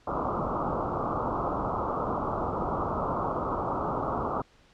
white low-pass noise, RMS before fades -30 dBFS, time 0.07-4.42 s, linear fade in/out 5 ms, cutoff 1300 Hz, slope 96 dB/octave, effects pink hiss -60 dBFS RMS until 4.73 s + low-pass 5000 Hz 12 dB/octave

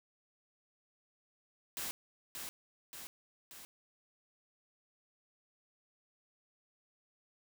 white noise with echo, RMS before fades -40 dBFS, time 1.77-1.91 s, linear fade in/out 0 ms, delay 580 ms, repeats 3, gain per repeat -4 dB, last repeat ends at 3.65 s, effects none

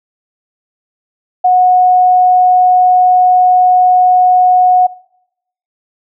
sine tone, 731 Hz, F#5, 21 cents flat, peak -5 dBFS, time 1.44-4.87 s, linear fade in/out 10 ms, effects noise-tail reverb RT60 0.8 s tail -21 dB re dry

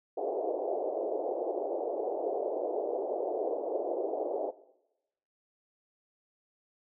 pink band-pass noise, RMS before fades -33 dBFS, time 0.17-4.51 s, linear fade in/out 10 ms, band 360 to 720 Hz, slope 48 dB/octave, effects noise-tail reverb RT60 0.9 s tail -18 dB re dry

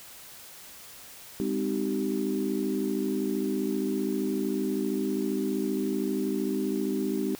sine tone cluster, 202.6 / 258 / 310.8 / 385.6 Hz, G#3 / C4 / D#4 / G4, -43 / -24 / -2 / -28 cents, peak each -31 dBFS, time 1.4-7.35 s, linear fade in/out 0 ms, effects tanh soft clip ceiling -16 dBFS + white hiss -47 dBFS RMS until 7.39 s

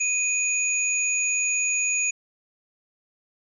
sine tone pair together, 2481 / 6798 Hz, D#7 / G#8, -6 / +39 cents, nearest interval octave + perfect fourth, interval 1745 cents, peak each -24 dBFS, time 0-2.11 s, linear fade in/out 10 ms, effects none

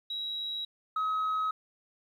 sine tone pair in turn, 3864 / 1274.3 Hz, B7 / D#6, -39 / +41 cents, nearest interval octave + perfect fifth, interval 1920 cents, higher first, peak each -32 / -25 dBFS, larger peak second, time 0.1-0.65 / 0.96-1.51 s, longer neither, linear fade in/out 5 ms, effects tanh soft clip ceiling -26 dBFS + 11-bit

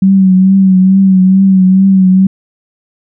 sine tone with vibrato, 189.8 Hz, F#3, 44 cents sharp, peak -3 dBFS, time 0.02-2.27 s, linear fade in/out 5 ms, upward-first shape triangle, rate 2.3 Hz, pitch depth 49 cents each way, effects none

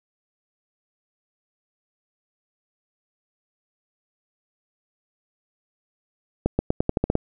accelerating click train, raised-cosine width 2 ms, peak -6 dBFS, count 9, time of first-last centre 6.46-7.154 s, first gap 130 ms, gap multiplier 0.88, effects none

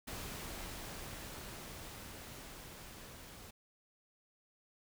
pink noise with level ramp, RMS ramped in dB -44 to -53 dBFS, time 0.07-3.51 s, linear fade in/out 10 ms, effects none

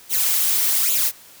blue noise with flanger, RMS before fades -19 dBFS, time 0.09-1.12 s, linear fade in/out 50 ms, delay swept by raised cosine 0.28 to 4.38 ms, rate 1.2 Hz, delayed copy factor +0.75, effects white hiss -46 dBFS RMS until 1.4 s

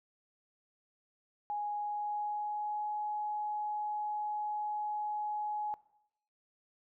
sine tone with pitch glide, 830.6 to 841.2 Hz, G#5 to G#5, 0 to +22 cents, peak -33 dBFS, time 1.5-5.74 s, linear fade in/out 0 ms, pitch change +22 cents, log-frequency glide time 1.76-2.87 s, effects noise-tail reverb RT60 0.8 s tail -19 dB re dry

